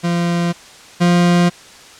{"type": "tone pair in turn", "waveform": "40% pulse", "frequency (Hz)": [172.3, 174.91], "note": ["F3", "F3"], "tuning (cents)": [-23, 3], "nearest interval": "unison", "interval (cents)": 26, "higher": "second", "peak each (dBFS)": [-14, -9], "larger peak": "second", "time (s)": [[0.03, 0.53], [1, 1.5]], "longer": "neither", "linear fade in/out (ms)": 20, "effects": ["white hiss -40 dBFS RMS until 1.99 s", "low-pass 7000 Hz 12 dB/octave"]}